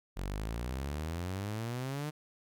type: exponential sweep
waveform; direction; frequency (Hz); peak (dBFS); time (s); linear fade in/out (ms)
sawtooth; up; 44.9 to 154.3; -31; 0.16-2.11; 20
effects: none